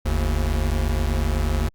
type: tone pair together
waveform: square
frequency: 47.75 / 75.8 Hz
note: G1 / D#2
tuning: -45 / -45 cents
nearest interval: minor sixth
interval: 800 cents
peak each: -23 dBFS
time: 0.05-1.69 s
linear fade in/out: 10 ms
effects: Opus 48 kbps